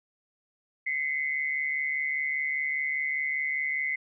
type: tone pair together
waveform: sine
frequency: 2039 / 2184 Hz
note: C7 / C#7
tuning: -45 / -26 cents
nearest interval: minor second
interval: 119 cents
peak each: -28 / -32 dBFS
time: 0.86-3.96 s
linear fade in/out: 10 ms
effects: none